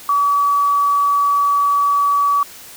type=tone; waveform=sine; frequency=1142 Hz; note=D6; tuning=49 cents flat; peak=-12 dBFS; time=0.09-2.43 s; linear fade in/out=2 ms; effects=white hiss -38 dBFS RMS until 2.76 s